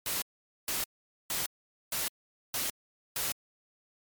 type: noise bursts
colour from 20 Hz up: white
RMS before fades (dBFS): -32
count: 6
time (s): 0.06-3.32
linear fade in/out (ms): 2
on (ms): 160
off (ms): 460
effects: MP3 96 kbps